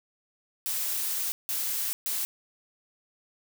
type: noise bursts at uneven times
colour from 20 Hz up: blue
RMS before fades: -30 dBFS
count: 3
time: 0.66-1.32 / 1.49-1.93 / 2.06-2.25 s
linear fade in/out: 0 ms
effects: none